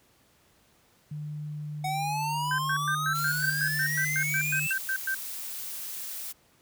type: tone with pitch glide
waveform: sine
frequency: 150 to 149.05 Hz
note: D3 to D3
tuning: +37 to +26 cents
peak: -33 dBFS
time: 1.11-4.67 s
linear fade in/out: 5 ms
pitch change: -11 cents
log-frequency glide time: 1.47-2.14 s
type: exponential sweep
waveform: square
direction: up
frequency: 740 to 2720 Hz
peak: -29 dBFS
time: 1.84-4.73 s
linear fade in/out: 5 ms
type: tone bursts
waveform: sine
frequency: 1561 Hz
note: G6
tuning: 8 cents flat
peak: -26 dBFS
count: 15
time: 2.51-5.145 s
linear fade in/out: 2 ms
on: 73 ms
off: 110 ms
type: noise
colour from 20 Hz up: blue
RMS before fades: -37 dBFS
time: 3.14-6.33 s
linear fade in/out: 20 ms
effects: pink hiss -63 dBFS RMS until 6.61 s + high-pass 60 Hz 12 dB/octave